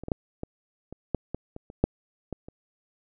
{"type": "clicks", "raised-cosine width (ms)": 2, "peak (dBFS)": [-25, -20, -11, -19, -26, -11, -17, -25, -29, -6, -19, -28], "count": 12, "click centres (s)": [0.036, 0.084, 0.118, 0.434, 0.926, 1.147, 1.346, 1.564, 1.701, 1.84, 2.327, 2.485], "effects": []}